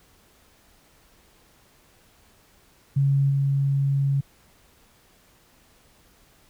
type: tone with level steps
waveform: sine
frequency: 138.59 Hz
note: C#3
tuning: in tune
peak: -17 / -19 dBFS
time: 2.96-4.21 s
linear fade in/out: 10 ms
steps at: 3.29 s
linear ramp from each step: 20 ms
effects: pink hiss -58 dBFS RMS until 6.49 s